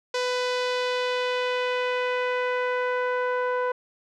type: tone with low-pass filter sweep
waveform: sawtooth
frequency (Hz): 498.7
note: B4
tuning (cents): +17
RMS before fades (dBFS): -26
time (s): 0.14-3.72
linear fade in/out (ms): 5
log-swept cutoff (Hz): 5300 to 1300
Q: 1.5
effects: none